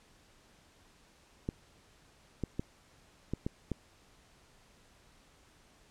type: clicks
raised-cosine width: 3 ms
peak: -20 dBFS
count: 6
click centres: 1.489 / 2.437 / 2.595 / 3.336 / 3.465 / 3.717 s
effects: pink hiss -63 dBFS RMS until 5.9 s + low-pass 9000 Hz 12 dB/octave